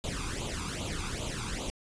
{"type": "noise with flanger", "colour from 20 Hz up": "pink", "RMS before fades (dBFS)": -35, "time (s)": [0.04, 1.7], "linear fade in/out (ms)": 0, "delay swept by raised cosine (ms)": [0.27, 0.85], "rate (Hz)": 2.5, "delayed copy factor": 0.8, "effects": ["resampled to 22050 Hz"]}